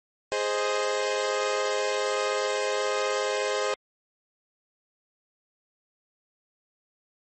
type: chord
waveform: sawtooth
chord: Ab major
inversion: none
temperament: equal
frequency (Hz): 415.3 / 523.3 / 622.3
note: Ab4 / C5 / Eb5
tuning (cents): 0 / 0 / 0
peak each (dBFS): -25 / -24 / -28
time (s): 0.32-3.74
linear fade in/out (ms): 0
type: noise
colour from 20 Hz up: violet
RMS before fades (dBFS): -39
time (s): 1.48-2.78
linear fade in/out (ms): 0
effects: MP3 32 kbps